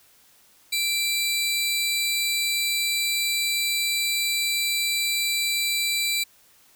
sawtooth tone pair together, 2349 / 3973 Hz, D7 / B7, 0 / +10 cents, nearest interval major sixth, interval 910 cents, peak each -22 dBFS, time 0.72-6.24 s, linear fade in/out 10 ms, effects white hiss -57 dBFS RMS until 6.75 s

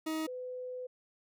40% pulse / sine tone pair in turn, 316 / 503.4 Hz, D#4 / B4, +27 / +33 cents, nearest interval minor sixth, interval 806 cents, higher second, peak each -32 / -38 dBFS, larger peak first, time 0.06-0.27 / 0.27-0.87 s, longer second, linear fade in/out 10 ms, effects none

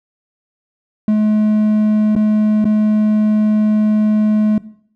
triangle tone with dropouts, 213.3 Hz, G#3, 46 cents sharp, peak -8 dBFS, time 1.08-4.58 s, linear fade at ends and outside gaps 2 ms, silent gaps 2.153-2.162 / 2.644-2.653 s, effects noise-tail reverb RT60 0.6 s tail -18 dB re dry

